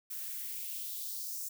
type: noise with high-pass filter sweep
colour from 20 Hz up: violet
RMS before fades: -40 dBFS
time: 0.1-1.49 s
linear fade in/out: 10 ms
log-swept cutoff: 1300 to 6400 Hz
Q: 2.3
effects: none